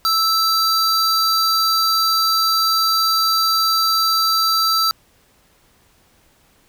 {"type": "tone pair together", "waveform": "square", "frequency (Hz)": [1318.5, 4699], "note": ["E6", "D8"], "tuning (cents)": [0, 0], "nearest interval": "octave + minor seventh", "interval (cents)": 2200, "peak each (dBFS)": -18, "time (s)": [0.05, 4.91], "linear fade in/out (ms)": 0, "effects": ["pink hiss -56 dBFS RMS until 6.68 s"]}